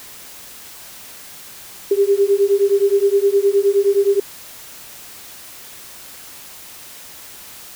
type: beating tone pair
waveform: sine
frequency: 394.4 / 404 Hz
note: G4 / G#4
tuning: +11 / -48 cents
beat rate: 9.6 Hz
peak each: -15 dBFS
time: 1.91-4.2 s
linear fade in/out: 5 ms
effects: white hiss -38 dBFS RMS until 7.75 s